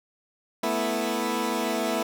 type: chord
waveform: 15% pulse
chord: A suspended second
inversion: none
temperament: equal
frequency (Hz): 220 / 246.9 / 329.6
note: A3 / B3 / E4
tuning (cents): 0 / 0 / 0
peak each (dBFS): -23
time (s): 0.63-2.03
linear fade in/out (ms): 5
effects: none